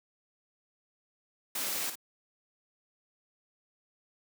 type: noise with echo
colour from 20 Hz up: white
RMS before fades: -34 dBFS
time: 1.55-1.9 s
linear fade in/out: 5 ms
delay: 55 ms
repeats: 1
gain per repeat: -8 dB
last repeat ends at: 1.955 s
effects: high-pass 200 Hz 12 dB/octave